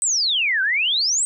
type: exponential two-way sweep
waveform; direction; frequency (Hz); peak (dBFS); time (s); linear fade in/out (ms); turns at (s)
sine; down then up; 8420 to 1500 to 8420; -17; 0.02-1.25; 0; 0.62
effects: none